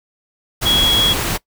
sine tone in noise, 3330 Hz, G#7, 4 cents sharp, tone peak -12 dBFS, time 0.65-1.14 s, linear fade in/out 20 ms, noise pink, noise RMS -20 dBFS, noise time 0.61-1.38 s, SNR +5 dB, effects noise-tail reverb RT60 0.1 s tail -21 dB re dry

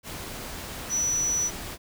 sine tone in noise, 5920 Hz, F#8, in tune, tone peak -23 dBFS, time 0.89-1.51 s, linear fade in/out 50 ms, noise pink, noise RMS -37 dBFS, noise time 0.03-1.78 s, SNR +11 dB, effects none

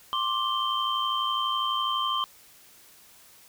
sine tone cluster, 1057 / 1169 / 3131 Hz, C6 / D6 / G7, +17 / -8 / -3 cents, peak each -29 dBFS, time 0.13-2.24 s, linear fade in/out 0 ms, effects white hiss -54 dBFS RMS until 3.48 s

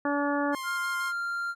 harmonic tone, 287 Hz, D4, 40 cents flat, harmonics 1 / 2 / 3 / 4 / 5 / 6, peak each -28 / -31 / -33 / -34 / -35 / -36 dBFS, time 0.05-0.55 s, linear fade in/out 2 ms
sawtooth tone with vibrato, 1056 Hz, C6, 16 cents sharp, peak -30 dBFS, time 0.52-1.13 s, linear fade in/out 50 ms, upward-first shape sine, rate 6.1 Hz, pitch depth 10 cents each way
triangle tone with pitch glide, 1400 to 1390.3 Hz, F6 to F6, +4 to -8 cents, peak -27 dBFS, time 0.63-1.55 s, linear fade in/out 50 ms, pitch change -12 cents, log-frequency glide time 1-1.21 s
effects resampled to 32000 Hz

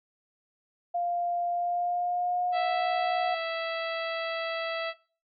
sine tone with pitch glide, 698.5 to 722.7 Hz, F5 to F#5, 0 to -41 cents, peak -26 dBFS, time 0.94-3.35 s, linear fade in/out 10 ms, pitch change +59 cents, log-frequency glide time 1.5-2.7 s
harmonic tone, 659 Hz, E5, 1 cent flat, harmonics 1 / 2 / 3 / 4 / 5 / 6 / 7, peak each -31 / -37 / -38 / -40 / -42 / -46 / -46 dBFS, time 2.52-4.94 s, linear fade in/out 50 ms
effects noise-tail reverb RT60 0.4 s tail -21 dB re dry + AAC 64 kbps

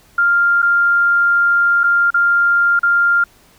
sine tone with dropouts, 1396.9 Hz, F6, in tune, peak -10 dBFS, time 0.18-3.24 s, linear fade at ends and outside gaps 5 ms, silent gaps 0.62-0.626 / 1.835-1.839 / 2.105-2.142 / 2.793-2.831 s, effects pink hiss -50 dBFS RMS until 3.58 s

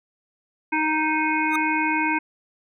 harmonic tone, 311.1 Hz, D#4, in tune, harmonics 1 / 3 / 5 / 7 / 8, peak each -25 / -24 / -28 / -27 / -28 dBFS, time 0.72-2.19 s, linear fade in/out 10 ms
square tone with exponential growth, 1238 Hz, D#6, 9 cents flat, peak -24 dBFS, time 1.49-1.56 s, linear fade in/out 5 ms, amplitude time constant 15 ms
effects none

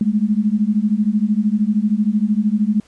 sine beating tone pair, 204.6 / 217.6 Hz, G#3 / A3, -26 / -19 cents, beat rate 13 Hz, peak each -17 dBFS, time 0.01-2.8 s, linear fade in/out 2 ms, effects pink hiss -54 dBFS RMS until 2.87 s + resampled to 22050 Hz

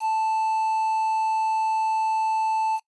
triangle tone with quantisation, 880 Hz, A5, in tune, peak -19 dBFS, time 0-2.8 s, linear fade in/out 50 ms, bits 7, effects noise-tail reverb RT60 0.1 s tail -21 dB re dry + resampled to 24000 Hz

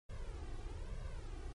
brown noise with flanger, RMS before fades -44 dBFS, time 0.09-1.53 s, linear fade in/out 10 ms, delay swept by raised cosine 1.8 to 2.62 ms, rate 1.1 Hz, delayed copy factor +0.75, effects MP3 48 kbps

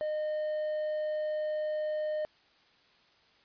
triangle tone with quantisation, 612 Hz, D#5, 29 cents flat, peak -28 dBFS, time 0.01-2.25 s, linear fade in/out 0 ms, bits 9, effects white hiss -64 dBFS RMS until 3.44 s + resampled to 11025 Hz

